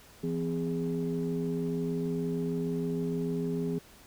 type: tone cluster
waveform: sine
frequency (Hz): 168.2 / 254.7 / 412.1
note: E3 / C4 / G#4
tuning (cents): +35 / -46 / -13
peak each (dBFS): -31 / -33 / -33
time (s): 0.23-3.79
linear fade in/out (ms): 10
effects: tanh soft clip ceiling -22 dBFS + pink hiss -55 dBFS RMS until 4.06 s